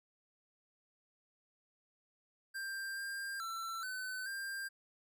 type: tone with pitch steps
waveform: square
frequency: 1584 / 1597 / 1342 / 1515 / 1591 Hz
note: G6 / G6 / E6 / F#6 / G6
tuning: +18 / +32 / +31 / +40 / +25 cents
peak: -40 dBFS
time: 2.54-4.69 s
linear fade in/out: 20 ms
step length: 430 ms
effects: none